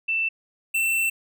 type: tone pair in turn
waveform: sine / square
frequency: 2665 / 2684 Hz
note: E7 / E7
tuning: +18 / +31 cents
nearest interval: unison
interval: 13 cents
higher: second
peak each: -21 dBFS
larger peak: neither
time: 0.08-0.29 / 0.74-1.1 s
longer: second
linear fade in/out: 10 ms
effects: none